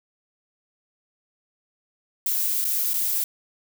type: noise with dropouts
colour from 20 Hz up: violet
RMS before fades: -24 dBFS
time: 2.26-3.24 s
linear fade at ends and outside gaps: 2 ms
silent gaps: 2.644-2.65 / 2.935-2.94 s
effects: none